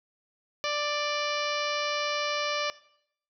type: harmonic tone with a mistuned harmonic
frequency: 589 Hz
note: D5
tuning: 5 cents sharp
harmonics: 1 / 2 / 3 / 4 / 5 / 6 / 7 / 8 / 9 / 10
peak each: -32 / -33 / -38 / -35 / -37 / -41 / -40 / -41 / -42 / -43 dBFS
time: 0.64-2.7 s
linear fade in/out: 0 ms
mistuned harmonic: 10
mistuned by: -26 cents
effects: noise-tail reverb RT60 0.7 s tail -19 dB re dry